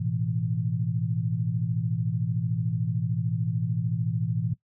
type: chord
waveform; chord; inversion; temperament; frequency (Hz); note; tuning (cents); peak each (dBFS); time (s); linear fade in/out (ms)
sine; A suspended second; none; equal; 110 / 123.47 / 164.81; A2 / B2 / E3; 0 / 0 / 0; -29; 0-4.54; 10
effects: noise-tail reverb RT60 0.1 s tail -18 dB re dry